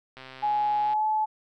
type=click train; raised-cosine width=0.3 ms; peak=-27 dBFS; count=101; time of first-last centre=0.17-0.933 s; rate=131 Hz
type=tone with pitch glide; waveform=sine; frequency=838 to 862.6 Hz; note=G#5 to A5; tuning=+15 to -35 cents; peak=-22 dBFS; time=0.42-1.26 s; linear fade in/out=20 ms; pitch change=+50 cents; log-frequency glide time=0.82-1.05 s
effects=none